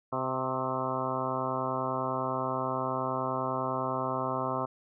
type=harmonic tone with a mistuned harmonic; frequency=130 Hz; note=C3; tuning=11 cents flat; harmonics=1 / 2 / 3 / 4 / 5 / 6 / 7 / 8 / 9 / 10; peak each=-39 / -38 / -39 / -38 / -36 / -40 / -38 / -35 / -40 / -39 dBFS; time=0.12-4.66 s; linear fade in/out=10 ms; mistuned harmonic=8; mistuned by=+32 cents; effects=none